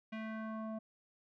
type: tone with low-pass filter sweep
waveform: square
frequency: 220 Hz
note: A3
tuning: in tune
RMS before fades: -42 dBFS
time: 0.12-0.79 s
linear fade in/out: 10 ms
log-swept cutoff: 2500 to 780 Hz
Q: 2.3
effects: none